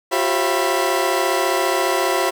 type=tone cluster; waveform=30% pulse; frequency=354.6 / 389.3 / 536 / 670 / 985 Hz; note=F4 / G4 / C5 / E5 / B5; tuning=+26 / -12 / +42 / +28 / -5 cents; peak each=-21 dBFS; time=0.11-2.31 s; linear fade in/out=20 ms; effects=none